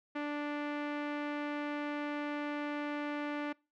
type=tone with low-pass filter; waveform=sawtooth; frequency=293.4 Hz; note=D4; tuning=2 cents flat; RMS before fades=-37 dBFS; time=0.15-3.53 s; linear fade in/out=10 ms; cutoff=2200 Hz; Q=1.4; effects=noise-tail reverb RT60 0.3 s tail -25 dB re dry